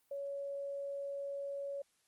sine tone, 560 Hz, C#5, 18 cents sharp, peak -38 dBFS, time 0.11-1.82 s, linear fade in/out 5 ms, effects white hiss -75 dBFS RMS until 2.07 s + Opus 32 kbps

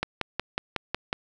click train, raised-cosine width 0.3 ms, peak -10 dBFS, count 7, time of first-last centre 0.03-1.129 s, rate 5.46 Hz, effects none

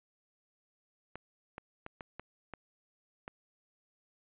clicks, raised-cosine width 0.5 ms, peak -27 dBFS, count 7, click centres 1.156 / 1.581 / 1.864 / 2.008 / 2.196 / 2.537 / 3.279 s, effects resampled to 8000 Hz

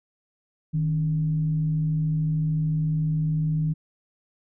sine tone with frequency modulation, 155.56 Hz, D#3, in tune, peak -21 dBFS, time 0.73-3.74 s, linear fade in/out 20 ms, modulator 122 Hz, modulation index 0.24, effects none

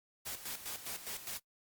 white noise with tremolo, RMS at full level -41 dBFS, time 0.25-1.4 s, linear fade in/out 20 ms, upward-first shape square, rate 4.9 Hz, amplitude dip 65%, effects noise-tail reverb RT60 0.1 s tail -21 dB re dry + Opus 48 kbps

